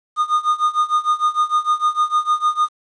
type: tone with tremolo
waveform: triangle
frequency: 1225 Hz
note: D#6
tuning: 27 cents flat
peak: -10 dBFS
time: 0.16-2.69 s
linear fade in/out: 50 ms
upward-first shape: sine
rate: 6.6 Hz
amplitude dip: 90%
effects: resampled to 22050 Hz + 8-bit